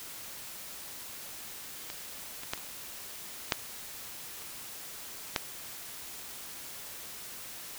clicks, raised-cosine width 0.2 ms, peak -21 / -25 / -13 / -27 / -7 / -29 / -9 dBFS, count 7, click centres 1.901 / 2.434 / 2.535 / 2.577 / 3.522 / 4.42 / 5.362 s, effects white hiss -44 dBFS RMS until 7.78 s

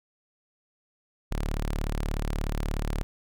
sawtooth tone, 36.71 Hz, D1, in tune, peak -23 dBFS, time 1.31-3.03 s, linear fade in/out 0 ms, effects none

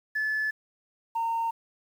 sine tone pair in turn, 1730 / 916.4 Hz, A6 / A#5, -30 / -30 cents, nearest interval major seventh, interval 1100 cents, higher first, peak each -24 dBFS, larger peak neither, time 0.15-0.51 / 1.15-1.51 s, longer neither, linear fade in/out 10 ms, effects tanh soft clip ceiling -22 dBFS + 9-bit

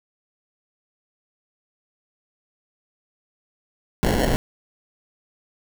pink noise with sample-and-hold, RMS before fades -20 dBFS, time 4.03-4.36 s, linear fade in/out 0 ms, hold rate 1225 Hz, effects none

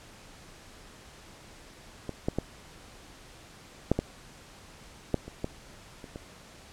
clicks, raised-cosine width 2 ms, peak -20 / -13 / -14 / -8 / -13 / -11 / -27 / -17 / -29 / -25 dBFS, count 10, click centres 2.093 / 2.285 / 2.386 / 3.916 / 3.99 / 5.143 / 5.28 / 5.444 / 6.042 / 6.159 s, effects pink hiss -51 dBFS RMS until 6.72 s + low-pass 9000 Hz 12 dB/octave

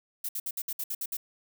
violet noise bursts, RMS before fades -33 dBFS, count 9, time 0.24-1.169 s, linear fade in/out 5 ms, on 49 ms, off 61 ms, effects none

